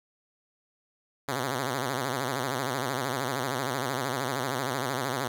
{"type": "tone with vibrato", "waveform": "5% pulse", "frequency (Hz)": 130.81, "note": "C3", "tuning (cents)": 0, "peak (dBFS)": -17, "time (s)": [1.28, 5.28], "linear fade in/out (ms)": 5, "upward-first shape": "sine", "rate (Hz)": 13, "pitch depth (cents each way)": 140, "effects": []}